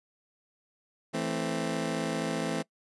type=chord; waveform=20% pulse; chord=A minor; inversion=second; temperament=just; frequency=165 / 220 / 264 Hz; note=E3 / A3 / C4; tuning=+2 / 0 / +16 cents; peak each=-29 dBFS; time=1.13-2.63 s; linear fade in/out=20 ms; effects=noise-tail reverb RT60 0.1 s tail -23 dB re dry + resampled to 24000 Hz